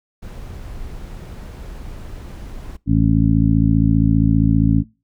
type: noise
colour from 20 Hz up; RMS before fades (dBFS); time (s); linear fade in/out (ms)
brown; -32; 0.22-2.77; 10
type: harmonic tone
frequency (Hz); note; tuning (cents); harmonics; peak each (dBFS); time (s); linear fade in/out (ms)
55.1; A1; +3; 1 / 2 / 3 / 4 / 5; -19 / -17 / -18 / -20 / -18; 2.86-4.84; 50
effects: noise-tail reverb RT60 0.3 s tail -24 dB re dry